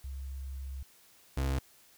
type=tone pair in turn; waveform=sine / 35% pulse; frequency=67.2 / 67.2 Hz; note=C2 / C2; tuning=+47 / +47 cents; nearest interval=unison; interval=0 cents; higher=neither; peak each=-37 / -27 dBFS; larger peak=second; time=0.04-0.83 / 1.37-1.59 s; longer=first; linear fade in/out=5 ms; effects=white hiss -61 dBFS RMS until 1.97 s